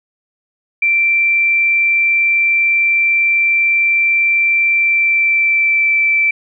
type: tone with pitch glide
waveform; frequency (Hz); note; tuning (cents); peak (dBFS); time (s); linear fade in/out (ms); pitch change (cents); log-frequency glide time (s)
sine; 2349 to 2329; D7 to D7; 0 to -15; -10; 0.82-6.31; 5; -15; 4.72-5.93
effects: none